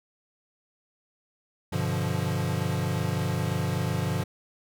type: chord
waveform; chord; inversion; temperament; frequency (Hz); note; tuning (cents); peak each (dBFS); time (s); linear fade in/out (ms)
square; G dominant seventh; none; equal; 98 / 123.47 / 146.83 / 174.61; G2 / B2 / D3 / F3; 0 / 0 / 0 / 0; -32; 1.72-4.24; 10
effects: none